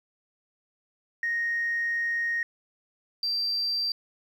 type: tone pair in turn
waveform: sine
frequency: 1864.7 / 4699 Hz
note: A#6 / D8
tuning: 0 / 0 cents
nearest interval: octave + major third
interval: 1600 cents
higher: second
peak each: -24 dBFS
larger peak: neither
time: 1.23-2.43 / 3.23-3.92 s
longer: first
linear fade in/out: 2 ms
effects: tanh soft clip ceiling -21 dBFS + 10-bit